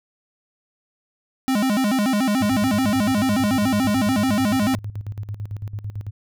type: tone with vibrato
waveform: square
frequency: 233.1 Hz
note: A#3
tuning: in tune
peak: -18 dBFS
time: 1.48-4.75 s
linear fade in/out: 0 ms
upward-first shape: square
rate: 6.9 Hz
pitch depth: 210 cents each way
type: tone with tremolo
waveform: sine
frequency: 103.2 Hz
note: G#2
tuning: 10 cents flat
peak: -25 dBFS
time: 2.4-6.11 s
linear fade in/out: 20 ms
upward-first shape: square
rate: 9 Hz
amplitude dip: 75%
effects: none